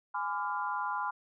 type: chord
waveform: sine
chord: G# diminished seventh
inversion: none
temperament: equal with one note detuned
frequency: 830.6 / 1010.9 / 1174.7 / 1396.9 Hz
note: G#5 / B5 / D6 / F6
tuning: 0 / +40 / 0 / 0 cents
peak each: -37 / -34 / -40 / -38 dBFS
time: 0.14-1.11 s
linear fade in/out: 10 ms
effects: none